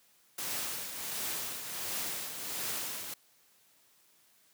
white noise with tremolo, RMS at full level -35 dBFS, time 0.38-3.14 s, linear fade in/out 5 ms, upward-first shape triangle, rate 1.4 Hz, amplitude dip 55%, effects white hiss -66 dBFS RMS until 4.53 s + high-pass 100 Hz 12 dB/octave

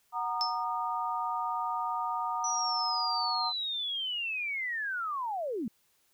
sine chord, D# minor, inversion first, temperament equal with one note detuned, 740 / 932.3 / 1223.1 Hz, F#5 / A#5 / D#6, 0 / 0 / -30 cents, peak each -36 / -33 / -34 dBFS, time 0.12-3.53 s, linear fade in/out 50 ms
sine tone with exponential decay, 5274 Hz, E8, in tune, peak -25 dBFS, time 0.41-0.64 s, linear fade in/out 0 ms, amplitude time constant 50 ms
sine linear sweep, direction down, 5920 to 196 Hz, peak -31 dBFS, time 2.44-5.68 s, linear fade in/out 2 ms
effects white hiss -70 dBFS RMS until 6.13 s

